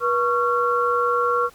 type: tone cluster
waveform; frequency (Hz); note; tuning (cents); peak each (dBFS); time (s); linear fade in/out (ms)
sine; 483.9 / 1110 / 1370; B4 / C#6 / F6; -35 / +2 / -34; -22; 0-1.5; 50
effects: pink hiss -51 dBFS RMS until 1.54 s